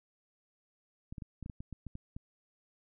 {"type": "clicks", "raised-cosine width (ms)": 5, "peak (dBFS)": -30, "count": 11, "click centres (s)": [1.125, 1.182, 1.222, 1.427, 1.461, 1.498, 1.605, 1.727, 1.867, 1.954, 2.165], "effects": []}